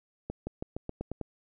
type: accelerating click train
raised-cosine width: 2 ms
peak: -21 dBFS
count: 8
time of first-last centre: 0.3-1.213 s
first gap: 170 ms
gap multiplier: 0.91
effects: none